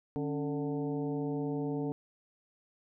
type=harmonic tone with a mistuned harmonic; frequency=148.3 Hz; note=D3; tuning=17 cents sharp; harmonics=1 / 2 / 3 / 4 / 5 / 6; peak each=-37 / -34 / -37 / -49 / -46 / -50 dBFS; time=0.16-1.92 s; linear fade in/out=0 ms; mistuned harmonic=2; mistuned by=-97 cents; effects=none